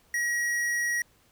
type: tone with hard clipping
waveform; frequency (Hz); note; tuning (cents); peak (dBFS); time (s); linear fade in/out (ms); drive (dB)
sine; 1905; A#6; +37; -27; 0.14-1.02; 2; 13
effects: pink hiss -63 dBFS RMS until 1.31 s